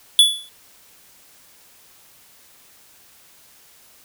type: tone with exponential decay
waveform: square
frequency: 3432 Hz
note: A7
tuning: 44 cents flat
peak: -6 dBFS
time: 0.19-0.49 s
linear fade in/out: 1 ms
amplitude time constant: 64 ms
effects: white hiss -51 dBFS RMS until 4.04 s